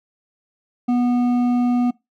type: tone with hard clipping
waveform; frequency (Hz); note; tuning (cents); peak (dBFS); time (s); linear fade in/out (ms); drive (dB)
triangle; 244.6; B3; -16; -17; 0.88-1.91; 10; 11
effects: noise-tail reverb RT60 0.2 s tail -22 dB re dry